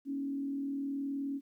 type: tone with frequency modulation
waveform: sine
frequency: 277.2 Hz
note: C#4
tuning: in tune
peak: -33 dBFS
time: 0.05-1.41 s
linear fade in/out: 50 ms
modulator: 39.5 Hz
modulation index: 0.42
effects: 12-bit